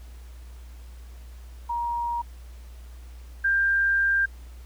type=tone pair in turn; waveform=sine; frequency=946 / 1590.7 Hz; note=A#5 / G6; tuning=+25 / +25 cents; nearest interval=major sixth; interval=900 cents; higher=second; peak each=-25 / -19 dBFS; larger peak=second; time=1.69-2.22 / 3.44-4.26 s; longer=second; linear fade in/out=10 ms; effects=added 60 Hz sine -40 dBFS peak until 4.65 s + pink hiss -56 dBFS RMS until 4.65 s